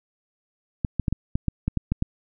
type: clicks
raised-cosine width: 5 ms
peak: -10 dBFS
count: 10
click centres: 0.848 / 0.997 / 1.082 / 1.126 / 1.355 / 1.483 / 1.68 / 1.773 / 1.92 / 2.024 s
effects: none